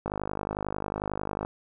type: click train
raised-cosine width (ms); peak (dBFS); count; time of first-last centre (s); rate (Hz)
1; -16; 72; 0.06-1.449; 51.1
effects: none